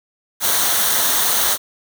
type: noise with comb filter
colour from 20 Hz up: white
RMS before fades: -17 dBFS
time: 0.4-1.58 s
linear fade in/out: 50 ms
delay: 0.4 ms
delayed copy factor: -0.55
effects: none